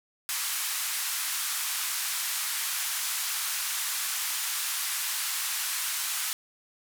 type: band-pass noise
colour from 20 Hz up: white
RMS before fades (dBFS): -31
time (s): 0.29-6.33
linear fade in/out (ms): 0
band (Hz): 1000 to 14000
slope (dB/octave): 24
effects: none